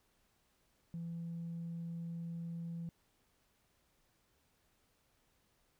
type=tone with tanh clipping; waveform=triangle; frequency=168.2 Hz; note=E3; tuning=35 cents sharp; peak=-40 dBFS; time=0.94-2.89 s; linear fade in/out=0 ms; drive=5 dB; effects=pink hiss -75 dBFS RMS until 5.79 s